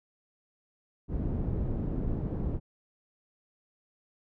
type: low-pass noise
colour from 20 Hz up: pink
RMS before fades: -31 dBFS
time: 1.08-2.6 s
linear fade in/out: 50 ms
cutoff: 300 Hz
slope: 12 dB/octave
effects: none